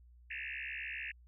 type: tone with frequency modulation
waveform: sine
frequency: 2232 Hz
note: C#7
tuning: 11 cents sharp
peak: -39 dBFS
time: 0.3-1.12 s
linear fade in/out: 10 ms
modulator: 67.3 Hz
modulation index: 7.8
effects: added 60 Hz sine -57 dBFS peak until 1.27 s

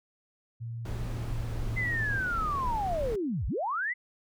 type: tone with pitch glide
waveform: sine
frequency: 115.8 to 111.66 Hz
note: A#2 to A2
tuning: -11 to +26 cents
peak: -34 dBFS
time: 0.6-2.19 s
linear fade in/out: 20 ms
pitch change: -63 cents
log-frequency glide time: 1.33-1.66 s
type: noise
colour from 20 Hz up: brown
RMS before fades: -35 dBFS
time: 0.85-3.16 s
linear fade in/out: 5 ms
type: linear two-way sweep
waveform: sine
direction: down then up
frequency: 2069 to 38.89 to 2069 Hz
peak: -28 dBFS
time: 1.76-3.94 s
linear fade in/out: 20 ms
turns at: 3.47 s
effects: none

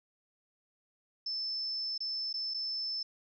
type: tone with dropouts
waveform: sine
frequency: 5274 Hz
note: E8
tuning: in tune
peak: -33 dBFS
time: 1.26-3.03 s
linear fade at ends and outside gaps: 5 ms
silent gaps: 1.979-2.004 / 2.329-2.339 / 2.539-2.543 s
effects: none

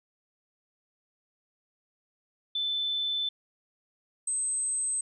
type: tone pair in turn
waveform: sine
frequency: 3520 / 8233 Hz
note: A7 / C9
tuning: 0 / -29 cents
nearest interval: octave + minor third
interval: 1471 cents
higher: second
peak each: -27 / -27 dBFS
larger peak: neither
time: 2.55-3.29 / 4.27-5.01 s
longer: neither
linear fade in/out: 5 ms
effects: none

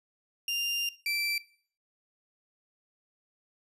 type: tone pair in turn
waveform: 30% pulse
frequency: 2794 / 2338 Hz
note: F7 / D7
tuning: 0 / -8 cents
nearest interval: minor third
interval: 308 cents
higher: first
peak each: -26 dBFS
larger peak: neither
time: 0.48-0.89 / 1.06-1.38 s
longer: first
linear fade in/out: 2 ms
effects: noise-tail reverb RT60 0.5 s tail -19 dB re dry + resampled to 32000 Hz

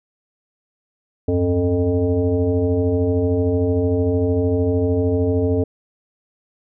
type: tone with frequency modulation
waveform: sine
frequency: 267.6 Hz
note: C4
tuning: 39 cents sharp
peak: -15 dBFS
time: 1.28-5.64 s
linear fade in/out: 5 ms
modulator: 174 Hz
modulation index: 1.5
effects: none

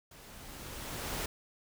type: noise with level ramp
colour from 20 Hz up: pink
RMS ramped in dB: -54 to -35 dBFS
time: 0.11-1.26 s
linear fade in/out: 5 ms
effects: none

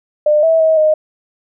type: tone with pitch steps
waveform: sine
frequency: 601 / 650 / 638 / 619 Hz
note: D5 / E5 / D#5 / D#5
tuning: +40 / -24 / +43 / -9 cents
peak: -8 dBFS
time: 0.26-0.94 s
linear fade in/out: 5 ms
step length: 170 ms
effects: none

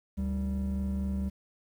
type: tone pair together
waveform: triangle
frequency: 72.86 / 194.5 Hz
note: D2 / G3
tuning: -13 / -13 cents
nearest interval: octave + perfect fourth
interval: 1700 cents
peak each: -28 dBFS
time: 0.17-1.3 s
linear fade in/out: 20 ms
effects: tanh soft clip ceiling -24 dBFS + 10-bit

